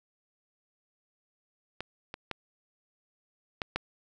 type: clicks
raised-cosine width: 0.3 ms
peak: -19 / -22 / -17 / -15 / -13 dBFS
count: 5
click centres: 1.806 / 2.141 / 2.313 / 3.618 / 3.76 s
effects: none